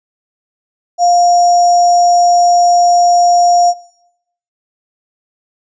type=tone with sample-and-hold; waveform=sine; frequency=702 Hz; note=F5; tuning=9 cents sharp; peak=-6 dBFS; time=0.98-3.74 s; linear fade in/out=50 ms; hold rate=6300 Hz; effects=noise-tail reverb RT60 0.8 s tail -19 dB re dry + resampled to 16000 Hz